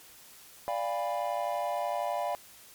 triangle chord, D diminished seventh, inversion none, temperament equal with one note detuned, 587.3 / 698.5 / 811.2 / 987.8 Hz, D5 / F5 / Ab5 / Cb6, 0 / 0 / -41 / 0 cents, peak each -32 / -31 / -34 / -35 dBFS, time 0.68-2.35 s, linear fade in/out 0 ms, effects white hiss -53 dBFS RMS until 2.74 s + MP3 96 kbps

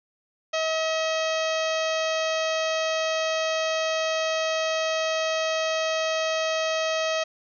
harmonic tone, 639 Hz, D#5, 46 cents sharp, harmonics 1 / 2 / 3 / 4 / 5 / 6 / 7 / 8 / 9 / 10, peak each -25 / -32 / -34 / -33 / -34 / -39 / -40 / -41 / -42 / -40 dBFS, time 0.53-7.24 s, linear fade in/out 10 ms, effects none

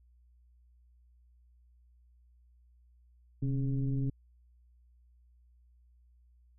sine tone with frequency modulation, 131.8 Hz, C3, 13 cents sharp, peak -28 dBFS, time 3.42-4.1 s, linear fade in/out 5 ms, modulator 142 Hz, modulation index 0.88, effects added 60 Hz sine -60 dBFS peak until 6.58 s

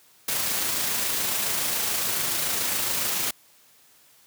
white noise with amplitude modulation, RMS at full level -25 dBFS, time 0.28-3.31 s, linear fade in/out 5 ms, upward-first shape sine, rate 27.1 Hz, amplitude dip 25%, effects white hiss -57 dBFS RMS until 4.26 s + high-pass 80 Hz 12 dB/octave

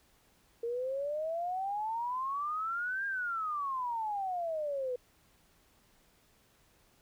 sine exponential two-way sweep, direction up then down, 460 to 1622 to 488.9 Hz, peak -32 dBFS, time 0.63-4.96 s, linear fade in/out 5 ms, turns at 3.06 s, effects pink hiss -67 dBFS RMS until 7.01 s

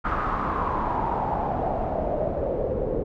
pink noise with low-pass filter sweep, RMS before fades -26 dBFS, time 0.04-3.04 s, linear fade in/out 20 ms, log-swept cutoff 1300 to 470 Hz, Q 5.2, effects none

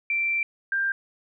sine tone pair in turn, 2349 / 1588.2 Hz, D7 / G6, 0 / +22 cents, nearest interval perfect fifth, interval 678 cents, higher first, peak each -22 dBFS, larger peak neither, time 0.1-0.43 / 0.72-0.92 s, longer first, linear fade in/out 2 ms, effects none

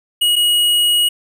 square tone pair in turn, 2900 / 2900 Hz, F#7 / F#7, -35 / -35 cents, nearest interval unison, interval 0 cents, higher neither, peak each -12 dBFS, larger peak neither, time 0.21-0.36 / 0.36-1.09 s, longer second, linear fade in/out 10 ms, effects none

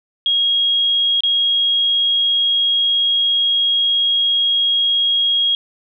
sine tone with dropouts, 3281 Hz, G#7, 22 cents flat, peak -13 dBFS, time 0.26-5.55 s, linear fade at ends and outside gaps 1 ms, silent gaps 1.206-1.235 s, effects none

